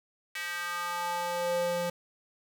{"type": "tone with high-pass filter sweep", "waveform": "square", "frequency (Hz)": 174.61, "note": "F3", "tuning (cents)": 0, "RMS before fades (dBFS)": -32, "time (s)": [0.35, 1.9], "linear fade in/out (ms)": 5, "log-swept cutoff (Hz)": [2000, 350], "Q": 2.8, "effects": ["9-bit"]}